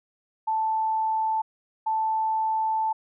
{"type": "tone pair in turn", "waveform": "sine", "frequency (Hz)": [880, 880], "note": ["A5", "A5"], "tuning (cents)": [0, 0], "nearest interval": "unison", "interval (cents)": 0, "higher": "neither", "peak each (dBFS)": -22, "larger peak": "neither", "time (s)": [[0.47, 1.42], [1.86, 2.93]], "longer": "second", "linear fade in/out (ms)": 10, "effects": []}